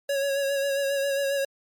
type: tone with vibrato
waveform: square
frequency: 555 Hz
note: C#5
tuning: 2 cents sharp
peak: -24 dBFS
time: 0.09-1.45 s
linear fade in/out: 5 ms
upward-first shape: sine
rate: 7.4 Hz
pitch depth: 30 cents each way
effects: MP3 96 kbps